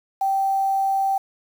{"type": "tone with quantisation", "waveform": "sine", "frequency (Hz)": 779, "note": "G5", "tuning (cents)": -11, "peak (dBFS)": -18, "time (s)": [0.21, 1.18], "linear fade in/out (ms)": 5, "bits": 7, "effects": []}